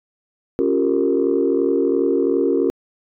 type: chord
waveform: sine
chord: G half-diminished seventh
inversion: second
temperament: equal with one note detuned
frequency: 277.2 / 349.2 / 392 / 461.1 Hz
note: Db4 / F4 / G4 / Bb4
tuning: 0 / 0 / 0 / -19 cents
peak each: -20 dBFS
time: 0.59-2.7 s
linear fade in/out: 0 ms
effects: tanh soft clip ceiling -7 dBFS